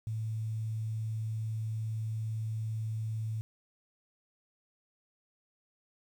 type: tone with quantisation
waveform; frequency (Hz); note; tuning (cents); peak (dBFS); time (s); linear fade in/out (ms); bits
sine; 110.3; A2; +5; -32; 0.07-3.41; 0; 10
effects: none